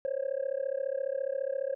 sine tone with amplitude modulation, 542 Hz, C#5, 39 cents flat, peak -24 dBFS, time 0.05-1.75 s, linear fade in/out 0 ms, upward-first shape sine, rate 34.6 Hz, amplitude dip 100%, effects tanh soft clip ceiling -24 dBFS

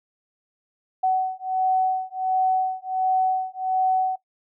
sine beating tone pair, 750 / 751.4 Hz, F#5 / F#5, +23 / +26 cents, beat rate 1.4 Hz, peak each -23 dBFS, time 1.03-4.16 s, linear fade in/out 10 ms, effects noise-tail reverb RT60 0.1 s tail -17 dB re dry

